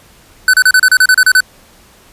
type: tone bursts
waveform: square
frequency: 1509 Hz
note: F#6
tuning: 34 cents sharp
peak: -5 dBFS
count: 11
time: 0.48-1.405 s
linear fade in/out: 2 ms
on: 55 ms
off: 32 ms
effects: pink hiss -44 dBFS RMS until 2.12 s + resampled to 32000 Hz